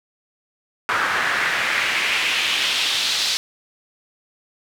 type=noise with band-pass filter sweep; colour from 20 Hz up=pink; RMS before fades=-21 dBFS; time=0.89-3.37 s; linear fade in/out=0 ms; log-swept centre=1400 to 4300 Hz; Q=2.2; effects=none